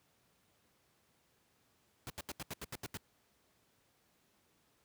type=noise bursts; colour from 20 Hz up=pink; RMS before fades=-42 dBFS; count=9; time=2.07-2.971 s; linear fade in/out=0 ms; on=29 ms; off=80 ms; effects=pink hiss -73 dBFS RMS until 4.84 s + high-pass 80 Hz 12 dB/octave